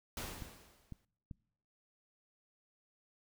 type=noise with exponential decay; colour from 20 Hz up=pink; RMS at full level=-40 dBFS; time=0.17-1.05 s; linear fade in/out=2 ms; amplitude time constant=190 ms
type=clicks; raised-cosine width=5 ms; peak=-33 dBFS; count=3; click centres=0.422 / 0.923 / 1.312 s
effects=noise-tail reverb RT60 0.7 s tail -26 dB re dry